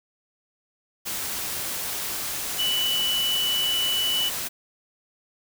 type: tone in noise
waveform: sine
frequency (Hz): 2968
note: F#7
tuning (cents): +5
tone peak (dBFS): -22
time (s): 2.58-4.3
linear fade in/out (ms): 20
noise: white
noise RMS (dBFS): -30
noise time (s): 1.05-4.49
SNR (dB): +5
effects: none